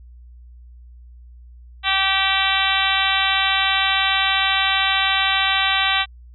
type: harmonic tone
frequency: 386.8 Hz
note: G4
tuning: 23 cents flat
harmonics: 2 / 3 / 4 / 5 / 6 / 7 / 8 / 9 / 10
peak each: -25 / -25 / -25 / -25 / -25 / -25 / -25 / -25 / -25 dBFS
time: 1.83-6.06 s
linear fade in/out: 50 ms
effects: added 60 Hz sine -40 dBFS peak until 6.34 s